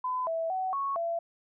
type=tone with pitch steps; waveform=sine; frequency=1011 / 656 / 752 / 1105 / 675 Hz; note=B5 / E5 / F#5 / C#6 / E5; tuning=+40 / -9 / +28 / -6 / +41 cents; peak=-28 dBFS; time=0.04-1.19 s; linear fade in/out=5 ms; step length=230 ms; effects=none